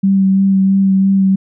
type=tone with vibrato; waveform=sine; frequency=193.4 Hz; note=G3; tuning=23 cents flat; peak=-8 dBFS; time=0.03-1.36 s; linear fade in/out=10 ms; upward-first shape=sine; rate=3 Hz; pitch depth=16 cents each way; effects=none